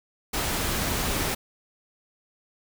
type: noise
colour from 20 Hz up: pink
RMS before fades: -27 dBFS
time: 0.33-1.35 s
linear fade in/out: 10 ms
effects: none